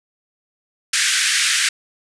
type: band-pass noise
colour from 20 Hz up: pink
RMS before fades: -18 dBFS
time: 0.93-1.69 s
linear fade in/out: 5 ms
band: 1500 to 9700 Hz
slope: 48 dB/octave
effects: none